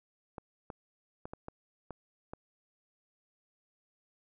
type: clicks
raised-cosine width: 1 ms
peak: -27 dBFS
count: 7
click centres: 0.382 / 0.702 / 1.255 / 1.335 / 1.484 / 1.907 / 2.335 s
effects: none

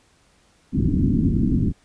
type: low-pass noise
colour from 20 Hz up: white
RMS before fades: -19 dBFS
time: 0.72-1.73 s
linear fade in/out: 50 ms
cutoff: 300 Hz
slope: 48 dB/octave
effects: pink hiss -59 dBFS RMS until 1.84 s + resampled to 22050 Hz

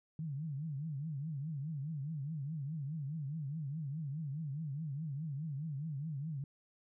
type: tone with vibrato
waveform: sine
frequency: 148.4 Hz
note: D3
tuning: 18 cents sharp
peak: -37 dBFS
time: 0.19-6.44 s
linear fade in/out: 2 ms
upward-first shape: triangle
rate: 4.8 Hz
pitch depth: 210 cents each way
effects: none

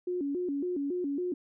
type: tone with vibrato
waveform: sine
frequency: 318.3 Hz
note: D#4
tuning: 39 cents sharp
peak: -29 dBFS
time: 0.07-1.34 s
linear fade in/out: 5 ms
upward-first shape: square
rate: 3.6 Hz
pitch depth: 210 cents each way
effects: none

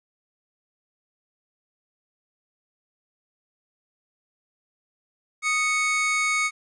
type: tone pair together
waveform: 45% pulse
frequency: 1244.5 / 2215 Hz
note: D#6 / C#7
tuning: 0 / -2 cents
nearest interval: minor seventh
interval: 998 cents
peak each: -27 / -22 dBFS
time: 5.42-6.51 s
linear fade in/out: 50 ms
effects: resampled to 22050 Hz + 10-bit

